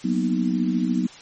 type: chord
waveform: sine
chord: B major seventh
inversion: second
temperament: equal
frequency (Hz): 185 / 233.1 / 246.9 / 311.1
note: F#3 / A#3 / B3 / D#4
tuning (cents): 0 / 0 / 0 / 0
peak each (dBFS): -24 / -27 / -23 / -27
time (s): 0.04-1.07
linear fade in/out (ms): 10
effects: white hiss -44 dBFS RMS until 1.21 s + MP3 32 kbps